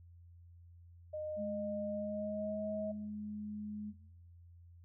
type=tone with pitch glide; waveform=sine; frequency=613 to 633.9 Hz; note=D#5 to D#5; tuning=-26 to +32 cents; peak=-38 dBFS; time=1.13-2.92 s; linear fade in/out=10 ms; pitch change=+58 cents; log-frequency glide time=1.86-2.6 s
type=tone; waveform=sine; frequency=210 Hz; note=G#3; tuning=19 cents sharp; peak=-39 dBFS; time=1.36-3.94 s; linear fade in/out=50 ms
effects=noise-tail reverb RT60 0.8 s tail -18 dB re dry + added 86 Hz sine -55 dBFS peak until 4.84 s